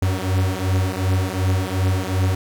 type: beating tone pair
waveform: 45% pulse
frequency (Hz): 92.5 / 95.2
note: F#2 / F#2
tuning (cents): 0 / +50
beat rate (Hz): 2.7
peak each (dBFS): -21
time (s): 0.02-2.35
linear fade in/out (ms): 5
effects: none